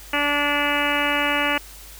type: harmonic tone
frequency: 290 Hz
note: D4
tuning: 22 cents flat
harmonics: 1 / 2 / 3 / 4 / 5 / 6 / 7 / 8 / 9 / 10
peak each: -28 / -28 / -28 / -28 / -28 / -28 / -28 / -28 / -28 / -28 dBFS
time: 0.13-1.58 s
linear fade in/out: 5 ms
effects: added 50 Hz sine -43 dBFS peak until 1.99 s + white hiss -43 dBFS RMS until 1.99 s